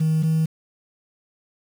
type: tone pair in turn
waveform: sine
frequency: 158.1 / 159.48 Hz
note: D#3 / D#3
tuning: +28 / +43 cents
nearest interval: unison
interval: 15 cents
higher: second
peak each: -15 dBFS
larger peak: neither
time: 0-0.23 / 0.23-0.46 s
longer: neither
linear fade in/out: 10 ms
effects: tanh soft clip ceiling -15 dBFS + 7-bit